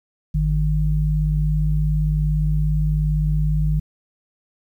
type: tone pair together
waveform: sine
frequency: 51.8 / 152.9 Hz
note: G#1 / D#3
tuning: -4 / -30 cents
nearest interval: octave + perfect fifth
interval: 1874 cents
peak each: -19 dBFS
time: 0.34-3.8 s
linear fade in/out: 10 ms
effects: 9-bit